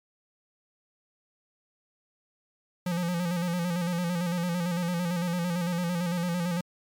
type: tone with vibrato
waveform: square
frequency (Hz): 174.61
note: F3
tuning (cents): 0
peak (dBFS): -27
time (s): 2.86-6.61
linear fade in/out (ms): 5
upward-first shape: square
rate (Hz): 8.9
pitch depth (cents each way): 50
effects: MP3 96 kbps